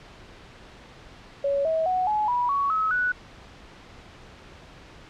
sine tone with pitch steps, 560 / 643.3 / 738.9 / 848.8 / 975 / 1120 / 1286.5 / 1477.8 Hz, C#5 / E5 / F#5 / G#5 / B5 / C#6 / E6 / F#6, +18 / -42 / -3 / +38 / -23 / +18 / -43 / -3 cents, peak -21 dBFS, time 1.44-3.12 s, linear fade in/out 5 ms, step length 210 ms, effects pink hiss -47 dBFS RMS until 5.09 s + low-pass 4000 Hz 12 dB/octave

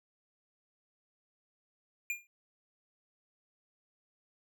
square tone with exponential decay, 2407 Hz, D7, 42 cents sharp, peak -30 dBFS, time 2.1-2.27 s, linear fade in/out 1 ms, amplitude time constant 35 ms, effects none

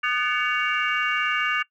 sine tone cluster, 1227 / 1503 / 1731 / 2249 / 2788 Hz, D#6 / F#6 / A6 / C#7 / F7, -25 / +27 / -29 / +24 / -4 cents, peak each -27 dBFS, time 0.03-1.63 s, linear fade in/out 10 ms, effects noise-tail reverb RT60 0.1 s tail -21 dB re dry + tanh soft clip ceiling -12 dBFS

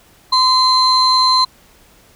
sine tone pair together, 1027 / 4108 Hz, C6 / C8, -33 / -33 cents, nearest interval 2 octaves, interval 2400 cents, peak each -11 dBFS, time 0.32-1.45 s, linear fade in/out 10 ms, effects tanh soft clip ceiling -5 dBFS + pink hiss -49 dBFS RMS until 2.15 s

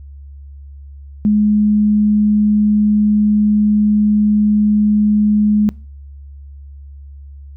sine tone, 210 Hz, G#3, 19 cents sharp, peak -9 dBFS, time 1.25-5.69 s, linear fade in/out 0 ms, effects noise-tail reverb RT60 0.4 s tail -24 dB re dry + added 70 Hz sine -32 dBFS peak until 7.56 s

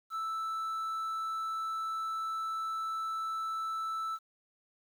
triangle tone with quantisation, 1318.5 Hz, E6, in tune, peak -31 dBFS, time 0.1-4.19 s, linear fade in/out 50 ms, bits 10, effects none

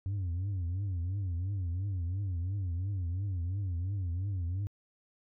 sine tone with vibrato, 92.5 Hz, F#2, in tune, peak -28 dBFS, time 0.06-4.67 s, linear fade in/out 0 ms, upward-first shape triangle, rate 2.9 Hz, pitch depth 190 cents each way, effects tanh soft clip ceiling -30 dBFS

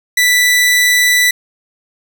sawtooth tone, 1975.5 Hz, B6, in tune, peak -5 dBFS, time 0.17-1.31 s, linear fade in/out 5 ms, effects none

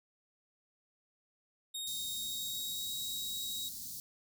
sawtooth tone with pitch glide, 3729 to 3816 Hz, A#7 to A#7, 0 to +40 cents, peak -35 dBFS, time 1.74-3.69 s, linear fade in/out 10 ms, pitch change +40 cents, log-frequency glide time 2.06-2.93 s
white band-stop noise, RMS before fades -44 dBFS, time 1.87-4 s, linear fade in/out 0 ms, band 270 to 4000 Hz, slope 48 dB/octave
effects none

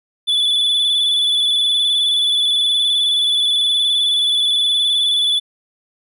triangle tone with vibrato, 3453 Hz, A7, 33 cents flat, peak -12 dBFS, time 0.27-5.4 s, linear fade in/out 20 ms, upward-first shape square, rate 19 Hz, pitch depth 26 cents each way, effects none

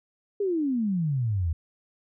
sine exponential sweep, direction down, 417.9 to 77.2 Hz, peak -23 dBFS, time 0.4-1.53 s, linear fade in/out 5 ms, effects none

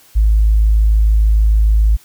sine tone, 53.4 Hz, G#1, 49 cents sharp, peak -7 dBFS, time 0.15-1.97 s, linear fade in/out 20 ms, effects tanh soft clip ceiling -3 dBFS + white hiss -47 dBFS RMS until 2.04 s

